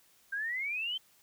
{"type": "exponential sweep", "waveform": "sine", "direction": "up", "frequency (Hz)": [1568, 3144], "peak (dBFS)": -32, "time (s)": [0.32, 0.98], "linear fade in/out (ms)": 10, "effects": ["white hiss -65 dBFS RMS until 1.22 s"]}